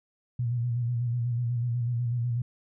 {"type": "tone with vibrato", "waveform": "sine", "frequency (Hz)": 120, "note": "B2", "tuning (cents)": -49, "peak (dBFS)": -25, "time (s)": [0.39, 2.42], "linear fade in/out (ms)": 5, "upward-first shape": "square", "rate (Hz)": 8.1, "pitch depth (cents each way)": 42, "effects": []}